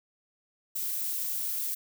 violet noise, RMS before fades -32 dBFS, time 0.75-1.75 s, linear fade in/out 10 ms, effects none

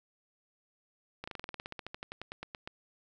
slowing click train, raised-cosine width 0.3 ms, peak -24 dBFS, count 21, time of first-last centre 1.24-2.675 s, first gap 35 ms, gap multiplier 1.07, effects none

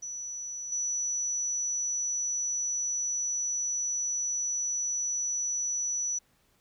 sine tone with level steps, 5920 Hz, F#8, in tune, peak -35 / -28 dBFS, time 0.02-6.19 s, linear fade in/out 10 ms, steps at 0.72 s, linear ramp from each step 2 ms, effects pink hiss -68 dBFS RMS until 6.6 s

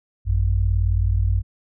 sine tone pair together, 53.71 / 92.5 Hz, A1 / F#2, -41 / 0 cents, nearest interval major sixth, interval 941 cents, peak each -19 dBFS, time 0.25-1.43 s, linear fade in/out 50 ms, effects none

